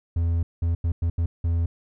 triangle tone bursts at uneven times, 84.2 Hz, E2, 37 cents sharp, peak -18 dBFS, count 6, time 0.16-0.43 / 0.62-0.75 / 0.84-0.92 / 1.02-1.1 / 1.18-1.26 / 1.44-1.66 s, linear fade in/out 5 ms, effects none

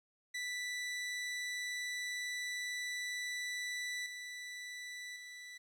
sawtooth tone with level steps, 1975.5 Hz, B6, in tune, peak -34 / -40 / -44 dBFS, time 0.34-5.58 s, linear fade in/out 10 ms, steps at 4.06 / 5.16 s, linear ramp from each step 2 ms, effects low-pass 9000 Hz 12 dB/octave + 12-bit

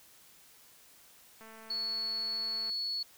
click train, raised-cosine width 0.5 ms, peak -38 dBFS, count 287, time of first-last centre 1.41-2.698 s, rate 222 Hz
sine tone, 4396 Hz, C#8, 15 cents flat, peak -32 dBFS, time 1.7-3.03 s, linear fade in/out 5 ms
effects white hiss -59 dBFS RMS until 3.17 s

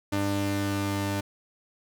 sawtooth tone pair together, 99.65 / 298.6 Hz, G2 / D4, +29 / +29 cents, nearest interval octave + perfect fifth, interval 1900 cents, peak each -25 / -25 dBFS, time 0.12-1.21 s, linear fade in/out 10 ms, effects none

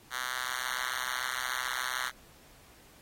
5% pulse tone with high-pass filter, 126.8 Hz, B2, 46 cents sharp, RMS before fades -35 dBFS, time 0.1-2.12 s, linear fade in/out 50 ms, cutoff 1600 Hz, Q 1.4, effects pink hiss -58 dBFS RMS until 3.01 s + AAC 48 kbps

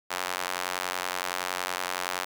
sawtooth tone with high-pass filter, 90.7 Hz, F#2, 34 cents flat, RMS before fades -32 dBFS, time 0.1-2.25 s, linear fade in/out 10 ms, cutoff 950 Hz, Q 0.92, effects none

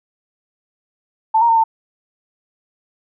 sine tone with pitch steps, 885 / 936 / 910 / 897 Hz, A5 / A#5 / A#5 / A5, +10 / +7 / -42 / +33 cents, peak -10 dBFS, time 1.34-1.64 s, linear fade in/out 10 ms, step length 75 ms, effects none

